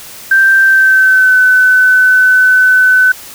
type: tone with pitch glide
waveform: sine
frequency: 1568 to 1510.2 Hz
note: G6 to F#6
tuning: 0 to +35 cents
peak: -4 dBFS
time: 0.31-3.12 s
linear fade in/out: 5 ms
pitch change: -65 cents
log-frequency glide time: 0.61-1.38 s
effects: white hiss -31 dBFS RMS until 3.34 s